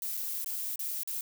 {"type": "noise with dropouts", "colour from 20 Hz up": "violet", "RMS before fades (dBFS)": -35, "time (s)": [0.02, 1.21], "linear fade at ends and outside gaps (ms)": 1, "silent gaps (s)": [[0.17, 0.174], [0.445, 0.46], [0.758, 0.793], [1.033, 1.075]], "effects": []}